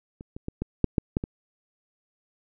clicks, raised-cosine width 3 ms, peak -27 / -24 / -18 / -15 / -6 / -8 / -10 / -17 dBFS, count 8, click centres 0.209 / 0.365 / 0.484 / 0.62 / 0.843 / 0.982 / 1.169 / 1.239 s, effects none

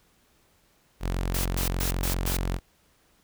sawtooth tone, 45.05 Hz, F#1, 45 cents flat, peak -22 dBFS, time 1-2.6 s, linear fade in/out 50 ms
white noise bursts, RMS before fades -31 dBFS, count 5, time 1.34-2.37 s, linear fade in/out 5 ms, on 110 ms, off 120 ms
effects pink hiss -64 dBFS RMS until 3.23 s

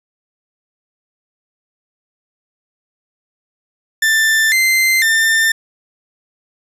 40% pulse tone with pitch steps, 1774 / 2077 / 1795 Hz, A6 / C7 / A6, +14 / -13 / +34 cents, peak -10 dBFS, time 4.02-5.52 s, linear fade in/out 5 ms, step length 500 ms, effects resampled to 32000 Hz + 8-bit

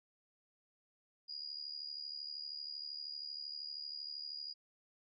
sine tone with amplitude modulation, 4872 Hz, D#8, 37 cents flat, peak -39 dBFS, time 1.28-4.54 s, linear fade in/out 20 ms, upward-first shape sine, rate 72.8 Hz, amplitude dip 75%, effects none

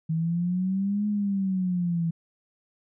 sine exponential two-way sweep, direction up then down, 158.8 to 210 to 164.3 Hz, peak -23 dBFS, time 0.09-2.11 s, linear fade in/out 10 ms, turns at 1.07 s, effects none

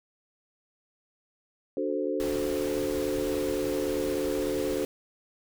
sine chord, D dominant seventh, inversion none, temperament equal, 293.7 / 370 / 440 / 523.3 Hz, D4 / F#4 / A4 / C5, 0 / 0 / 0 / 0 cents, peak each -32 dBFS, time 1.77-4.85 s, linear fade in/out 2 ms
pink noise, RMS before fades -39 dBFS, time 2.2-4.85 s, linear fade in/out 0 ms
effects none

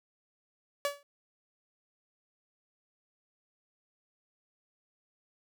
sawtooth tone with exponential decay, 571 Hz, D5, 49 cents flat, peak -22 dBFS, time 0.85-1.03 s, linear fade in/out 1 ms, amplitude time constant 39 ms, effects none

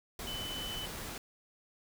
sine tone in noise, 3017 Hz, F#7, 33 cents sharp, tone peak -39 dBFS, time 0.27-0.86 s, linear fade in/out 2 ms, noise pink, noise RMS -42 dBFS, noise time 0.19-1.18 s, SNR 0 dB, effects none

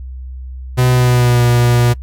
45% pulse tone with pitch glide, 125.9 to 120.84 Hz, B2 to B2, +34 to -37 cents, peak -9 dBFS, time 0.77-1.94 s, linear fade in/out 20 ms, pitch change -71 cents, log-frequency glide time 0.9-1.42 s, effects noise-tail reverb RT60 0.1 s tail -22 dB re dry + added 64 Hz sine -25 dBFS peak until 2.02 s

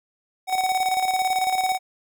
square tone with tremolo, 750 Hz, F#5, 23 cents sharp, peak -19 dBFS, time 0.47-1.79 s, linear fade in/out 50 ms, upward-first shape square, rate 18 Hz, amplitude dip 50%, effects none

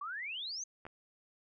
sine exponential sweep, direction up, 1108.7 to 6490 Hz, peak -38 dBFS, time 0.01-0.64 s, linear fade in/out 5 ms
clicks, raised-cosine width 0.5 ms, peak -33 dBFS, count 2, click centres 0.853 / 0.866 s
effects none

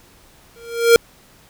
square tone with exponential growth, 466.2 Hz, A#4, in tune, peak -5 dBFS, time 0.56-0.96 s, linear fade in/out 0 ms, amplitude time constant 86 ms, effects pink hiss -50 dBFS RMS until 1.49 s

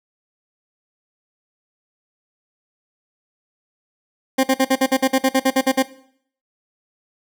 20% pulse tone bursts, 264.7 Hz, C4, 20 cents sharp, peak -8 dBFS, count 14, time 4.38-5.827 s, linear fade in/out 10 ms, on 56 ms, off 51 ms, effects noise-tail reverb RT60 0.6 s tail -17 dB re dry

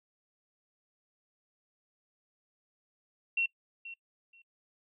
sine tone with echo, 2726 Hz, F7, 43 cents flat, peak -26 dBFS, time 3.37-3.46 s, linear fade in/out 5 ms, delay 480 ms, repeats 2, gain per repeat -15 dB, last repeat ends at 4.42 s, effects noise-tail reverb RT60 0.1 s tail -22 dB re dry

